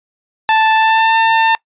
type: tone with pitch glide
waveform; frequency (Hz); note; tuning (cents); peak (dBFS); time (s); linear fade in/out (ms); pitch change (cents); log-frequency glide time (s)
sawtooth; 880 to 899; A5 to A5; 0 to +37; -5; 0.49-1.55; 0; +37; 0.74-1.15
effects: noise-tail reverb RT60 0.1 s tail -23 dB re dry + resampled to 8000 Hz